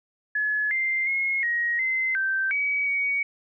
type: tone with pitch steps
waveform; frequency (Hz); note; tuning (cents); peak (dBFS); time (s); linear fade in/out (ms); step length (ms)
sine; 1704 / 2092 / 2161 / 1888 / 2062 / 1558 / 2271 / 2248; G#6 / C7 / C#7 / A#6 / C7 / G6 / C#7 / C#7; +44 / -1 / -45 / +22 / -26 / -11 / +41 / +24; -22; 0.35-3.23; 5; 360
effects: none